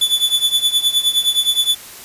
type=tone with tremolo; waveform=45% pulse; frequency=3471 Hz; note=A7; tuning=24 cents flat; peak=-10 dBFS; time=0.01-1.75 s; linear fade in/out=5 ms; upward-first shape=triangle; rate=9.6 Hz; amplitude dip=90%; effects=white hiss -36 dBFS RMS until 2.04 s + resampled to 32000 Hz